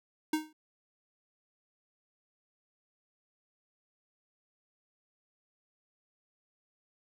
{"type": "tone with exponential decay", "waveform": "square", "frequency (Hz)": 310.4, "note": "D#4", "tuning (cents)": -4, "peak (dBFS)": -25, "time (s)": [0.33, 0.53], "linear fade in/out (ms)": 5, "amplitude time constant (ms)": 42, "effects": []}